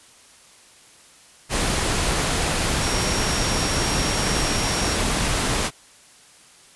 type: tone in noise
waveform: sine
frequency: 5588 Hz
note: F8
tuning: in tune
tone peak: -29 dBFS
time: 2.79-4.98 s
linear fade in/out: 50 ms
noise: pink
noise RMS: -22 dBFS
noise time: 1.49-5.71 s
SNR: -10 dB
effects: white hiss -50 dBFS RMS until 6.75 s + resampled to 24000 Hz